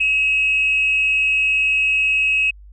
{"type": "tone pair together", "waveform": "sine", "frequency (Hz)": [2561, 2779], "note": ["D#7", "F7"], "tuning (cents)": [49, -9], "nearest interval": "minor second", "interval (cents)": 142, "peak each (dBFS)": [-14, -24], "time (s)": [0, 2.51], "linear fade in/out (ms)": 10, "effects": ["tanh soft clip ceiling -8 dBFS", "added 50 Hz sine -39 dBFS peak until 2.72 s"]}